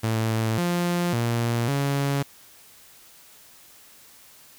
sawtooth tone with pitch steps, 111.7 / 174.9 / 117.5 / 140.1 Hz, A2 / F3 / A#2 / C#3, +27 / +3 / +14 / +19 cents, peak -18 dBFS, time 0.03-2.23 s, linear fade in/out 10 ms, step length 550 ms, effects white hiss -51 dBFS RMS until 4.58 s

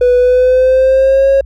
triangle tone with pitch glide, 493.9 to 544.9 Hz, B4 to C#5, 0 to -30 cents, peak -3 dBFS, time 0.01-1.41 s, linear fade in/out 5 ms, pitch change +170 cents, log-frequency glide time 0.17-1.29 s, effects tanh soft clip ceiling -1 dBFS + added 60 Hz sine -27 dBFS peak until 1.45 s

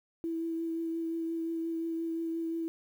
sine tone with vibrato, 329.6 Hz, E4, in tune, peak -31 dBFS, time 0.24-2.68 s, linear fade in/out 0 ms, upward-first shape triangle, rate 5.7 Hz, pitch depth 17 cents each way, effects 10-bit

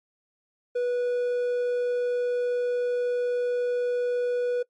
triangle tone, 489.4 Hz, B4, 16 cents flat, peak -21 dBFS, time 0.75-4.63 s, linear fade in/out 10 ms, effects noise-tail reverb RT60 0.1 s tail -22 dB re dry + MP3 48 kbps

